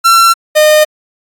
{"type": "tone pair in turn", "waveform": "45% pulse", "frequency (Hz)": [1354, 611.2], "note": ["E6", "D#5"], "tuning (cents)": [46, -31], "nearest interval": "octave + major second", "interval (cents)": 1377, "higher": "first", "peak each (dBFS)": -4, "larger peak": "neither", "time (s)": [[0.04, 0.34], [0.55, 0.85]], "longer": "neither", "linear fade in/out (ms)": 20, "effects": ["AAC 64 kbps"]}